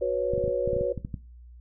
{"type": "chord", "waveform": "sine", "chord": "F# suspended fourth", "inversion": "none", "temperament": "just", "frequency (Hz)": [370, 493.3, 555], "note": ["F#4", "B4", "C#5"], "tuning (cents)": [0, -2, 2], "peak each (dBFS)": [-30, -27, -27], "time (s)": [0.01, 0.93], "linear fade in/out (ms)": 10}
{"type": "clicks", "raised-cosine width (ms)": 5, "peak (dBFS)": -20, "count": 11, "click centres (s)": [0.336, 0.379, 0.44, 0.479, 0.676, 0.732, 0.765, 0.811, 0.977, 1.049, 1.142]}
{"effects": ["noise-tail reverb RT60 0.3 s tail -17 dB re dry", "added 60 Hz sine -45 dBFS peak until 1.6 s"]}